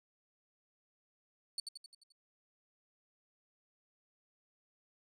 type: tone with echo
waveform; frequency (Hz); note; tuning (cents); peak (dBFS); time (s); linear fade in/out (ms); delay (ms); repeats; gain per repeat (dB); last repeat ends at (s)
35% pulse; 4463; C#8; +11; -34; 1.58-1.6; 2; 87; 6; -5; 2.122
effects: resampled to 32000 Hz